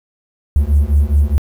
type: beating tone pair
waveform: triangle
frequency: 70.3 / 75.1 Hz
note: C#2 / D2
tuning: +25 / +39 cents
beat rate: 4.8 Hz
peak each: -10 dBFS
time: 0.56-1.38 s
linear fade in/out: 0 ms
effects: tanh soft clip ceiling -3 dBFS + 7-bit